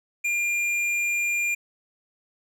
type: tone with tanh clipping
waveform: triangle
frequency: 2400 Hz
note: D7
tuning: 37 cents sharp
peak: -24 dBFS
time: 0.24-1.55 s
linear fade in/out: 10 ms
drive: 14 dB
effects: none